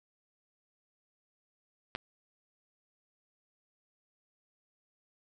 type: clicks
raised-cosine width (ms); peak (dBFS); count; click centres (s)
0.3; -17 / -29; 2; 1.951 / 1.959
effects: none